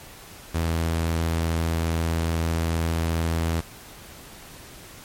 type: tone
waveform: sawtooth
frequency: 82.41 Hz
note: E2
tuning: in tune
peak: -18 dBFS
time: 0.54-3.61 s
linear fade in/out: 10 ms
effects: pink hiss -44 dBFS RMS until 5.04 s + MP3 64 kbps